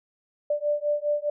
sine beating tone pair, 587.3 / 592.2 Hz, D5 / D5, 0 / +14 cents, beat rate 4.9 Hz, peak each -26 dBFS, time 0.5-1.3 s, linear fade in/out 5 ms, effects none

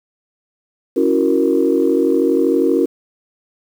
sine chord, F# dominant seventh, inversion second, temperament equal, 277.2 / 329.6 / 370 / 466.2 Hz, C#4 / E4 / F#4 / A#4, 0 / 0 / 0 / 0 cents, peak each -17 dBFS, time 0.96-2.86 s, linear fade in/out 10 ms, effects tanh soft clip ceiling -2 dBFS + 7-bit

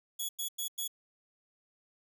10% pulse tone bursts, 3378 Hz, G#7, 29 cents sharp, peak -26 dBFS, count 4, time 0.19-0.878 s, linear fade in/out 10 ms, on 100 ms, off 96 ms, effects none

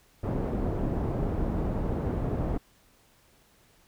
pink low-pass noise, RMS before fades -29 dBFS, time 0.23-2.58 s, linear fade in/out 10 ms, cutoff 560 Hz, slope 12 dB/octave, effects pink hiss -62 dBFS RMS until 3.87 s

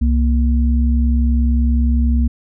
sine tone pair together, 65.94 / 235 Hz, C2 / A#3, +14 / +14 cents, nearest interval octave + minor seventh, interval 2200 cents, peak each -12 / -19 dBFS, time 0.01-2.28 s, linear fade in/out 10 ms, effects none

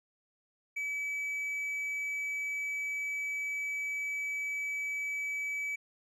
triangle tone, 2291 Hz, D7, 44 cents flat, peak -31 dBFS, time 0.76-5.76 s, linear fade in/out 10 ms, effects resampled to 32000 Hz

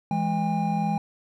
triangle tone cluster, 166.5 / 208.7 / 807 Hz, E3 / G#3 / G#5, +18 / +9 / -50 cents, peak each -25 dBFS, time 0.11-0.98 s, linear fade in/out 2 ms, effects none

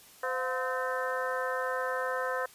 harmonic tone with a mistuned harmonic, 257.3 Hz, C4, 29 cents flat, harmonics 2 / 3 / 4 / 5 / 6 / 7, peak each -33 / -40 / -36 / -38 / -37 / -39 dBFS, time 0.23-2.46 s, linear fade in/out 5 ms, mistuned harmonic 3, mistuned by -130 cents, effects white hiss -55 dBFS RMS until 2.54 s + resampled to 32000 Hz

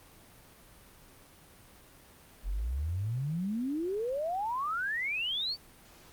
sine exponential sweep, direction up, 41.36 to 4648 Hz, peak -30 dBFS, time 2.43-5.57 s, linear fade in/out 50 ms, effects pink hiss -56 dBFS RMS until 6.12 s + Opus 32 kbps

